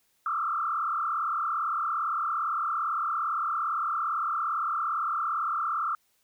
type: tone with frequency modulation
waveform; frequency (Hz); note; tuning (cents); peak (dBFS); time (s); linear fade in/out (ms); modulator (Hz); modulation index
sine; 1266; D#6; +30; -26; 0.26-5.95; 2; 37.6; 2.9
effects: white hiss -70 dBFS RMS until 6.23 s